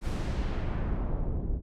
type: noise with low-pass filter sweep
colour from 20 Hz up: brown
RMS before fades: -30 dBFS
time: 0.01-1.62 s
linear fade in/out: 50 ms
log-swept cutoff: 12000 to 310 Hz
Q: 0.8
effects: none